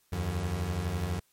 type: beating tone pair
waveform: 30% pulse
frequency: 77.78 / 89.78 Hz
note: D#2 / F2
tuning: 0 / +48 cents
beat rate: 12 Hz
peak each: -32 / -28 dBFS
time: 0.12-1.2 s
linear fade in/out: 10 ms
effects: white hiss -69 dBFS RMS until 1.32 s + MP3 64 kbps